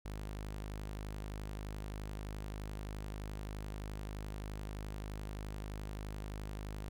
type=tone; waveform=sawtooth; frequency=51.6 Hz; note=G#1; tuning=10 cents flat; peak=-37 dBFS; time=0.05-6.89 s; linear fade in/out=5 ms; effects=none